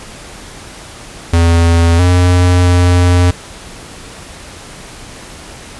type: tone with pitch steps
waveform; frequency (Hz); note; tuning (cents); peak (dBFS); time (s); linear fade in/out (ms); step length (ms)
square; 84.3 / 89.4 / 88.8; E2 / F2 / F2; +39 / +41 / +29; -7; 1.33-3.31; 5; 660
effects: pink hiss -32 dBFS RMS until 5.79 s + resampled to 24000 Hz